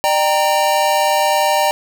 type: chord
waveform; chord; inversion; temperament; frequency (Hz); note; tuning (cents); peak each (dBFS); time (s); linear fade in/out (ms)
square; G minor; second; equal with one note detuned; 601.8 / 784 / 932.3; D5 / G5 / Bb5; +42 / 0 / 0; -18; 0.04-1.71; 0
effects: none